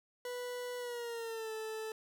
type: tone with pitch glide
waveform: 40% pulse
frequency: 492.3 to 438.6 Hz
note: B4 to A4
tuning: -6 to -6 cents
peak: -38 dBFS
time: 0.25-1.92 s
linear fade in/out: 2 ms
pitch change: -200 cents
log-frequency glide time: 0.78-1.52 s
effects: none